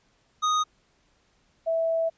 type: tone pair in turn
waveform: square / sine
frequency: 1244.5 / 656.2 Hz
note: D#6 / E5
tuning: 0 / -8 cents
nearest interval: major seventh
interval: 1108 cents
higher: first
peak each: -22 dBFS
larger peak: neither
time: 0.42-0.64 / 1.66-2.1 s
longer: second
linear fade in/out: 20 ms
effects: pink hiss -66 dBFS RMS until 2.17 s + resampled to 16000 Hz